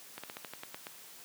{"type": "slowing click train", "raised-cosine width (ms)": 0.3, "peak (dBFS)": -25, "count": 9, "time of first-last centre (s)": [0.18, 0.869], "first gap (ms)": 56, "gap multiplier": 1.12, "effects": ["white hiss -52 dBFS RMS until 1.24 s", "high-pass 150 Hz 12 dB/octave"]}